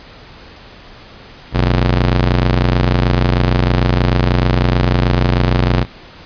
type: ring-modulated tone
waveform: sawtooth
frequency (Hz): 89.5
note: F2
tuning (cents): +43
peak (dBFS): -4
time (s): 1.52-5.86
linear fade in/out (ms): 50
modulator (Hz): 31.5
effects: pink hiss -38 dBFS RMS until 6.25 s + resampled to 11025 Hz